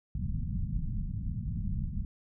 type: low-pass noise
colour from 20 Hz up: pink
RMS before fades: -33 dBFS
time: 0.15-2.05 s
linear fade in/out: 2 ms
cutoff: 210 Hz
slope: 48 dB/octave
effects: none